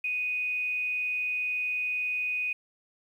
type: tone with amplitude modulation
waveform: sine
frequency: 2489 Hz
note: D#7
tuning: in tune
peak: -26 dBFS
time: 0.04-2.53 s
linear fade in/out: 5 ms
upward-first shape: sine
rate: 286 Hz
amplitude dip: 25%
effects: 10-bit